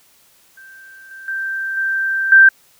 sine tone with level steps, 1568 Hz, G6, in tune, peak -38 / -33 / -20 / -16 / -4 dBFS, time 0.57-2.49 s, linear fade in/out 5 ms, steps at 1.11 / 1.28 / 1.77 / 2.32 s, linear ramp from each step 2 ms, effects white hiss -53 dBFS RMS until 2.79 s

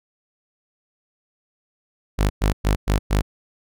sawtooth tone bursts, 50.9 Hz, G#1, 34 cents flat, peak -12 dBFS, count 5, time 2.18-3.22 s, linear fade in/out 20 ms, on 120 ms, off 110 ms, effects none

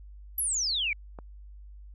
sine exponential sweep, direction down, 12000 to 2217 Hz, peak -26 dBFS, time 0.38-0.93 s, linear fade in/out 2 ms
click, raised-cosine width 1 ms, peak -28 dBFS, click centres 1.188 s
effects added 50 Hz sine -44 dBFS peak until 1.94 s

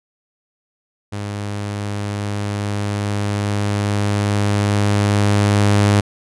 sawtooth tone with level ramp, 102.4 Hz, G#2, 24 cents flat, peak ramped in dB -20 to -7 dBFS, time 1.12-6.01 s, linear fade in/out 10 ms, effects resampled to 24000 Hz

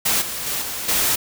white noise with level steps, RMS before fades -19 / -28 / -24 / -28 / -19 dBFS, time 0.05-1.16 s, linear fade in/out 10 ms, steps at 0.21 / 0.46 / 0.61 / 0.88 s, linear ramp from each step 10 ms, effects none

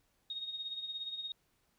sine tone with tremolo, 3729 Hz, A#7, in tune, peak -36 dBFS, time 0.3-1.32 s, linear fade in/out 2 ms, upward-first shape sine, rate 17 Hz, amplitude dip 60%, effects pink hiss -75 dBFS RMS until 1.78 s

